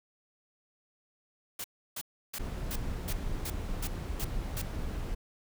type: noise bursts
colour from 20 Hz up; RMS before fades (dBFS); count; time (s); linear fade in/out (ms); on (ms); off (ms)
white; -38; 9; 1.59-4.618; 5; 52; 320
type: noise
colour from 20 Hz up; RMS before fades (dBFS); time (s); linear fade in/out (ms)
brown; -35; 2.39-5.15; 10
effects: none